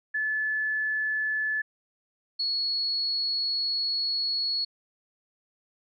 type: tone pair in turn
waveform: sine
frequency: 1730 / 4359 Hz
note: A6 / C#8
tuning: -30 / -30 cents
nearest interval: octave + major third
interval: 1600 cents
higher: second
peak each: -25 dBFS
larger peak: neither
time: 0.14-1.62 / 2.39-4.65 s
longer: second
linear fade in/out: 10 ms
effects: none